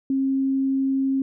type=tone; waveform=sine; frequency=268.8 Hz; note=C4; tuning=47 cents sharp; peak=-19 dBFS; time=0.1-1.22 s; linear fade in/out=2 ms; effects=none